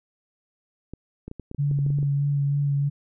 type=clicks; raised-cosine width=3 ms; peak=-23 dBFS; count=12; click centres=0.936 / 1.28 / 1.314 / 1.397 / 1.514 / 1.547 / 1.713 / 1.789 / 1.864 / 1.904 / 1.987 / 2.029 s
type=tone with vibrato; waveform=sine; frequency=142.1 Hz; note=C#3; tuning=43 cents sharp; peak=-20 dBFS; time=1.58-2.9 s; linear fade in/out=20 ms; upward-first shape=sine; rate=3.2 Hz; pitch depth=16 cents each way
effects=none